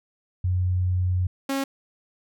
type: tone pair in turn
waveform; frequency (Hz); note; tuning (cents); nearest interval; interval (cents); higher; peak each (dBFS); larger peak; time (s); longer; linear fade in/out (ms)
sine / sawtooth; 91 / 272.7; F#2 / C#4; -28 / -28; octave + perfect fifth; 1900; second; -20; neither; 0.44-1.27 / 1.49-1.64; first; 5
effects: none